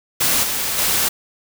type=noise with level steps; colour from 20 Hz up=white; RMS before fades=-17 / -22 / -18 dBFS; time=0.2-1.09 s; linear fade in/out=10 ms; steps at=0.43 / 0.78 s; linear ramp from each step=5 ms; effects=none